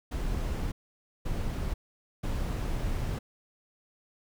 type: noise bursts at uneven times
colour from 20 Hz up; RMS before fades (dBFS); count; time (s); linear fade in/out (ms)
brown; -31; 3; 0.11-0.72 / 1.25-1.74 / 2.23-3.19; 10
effects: none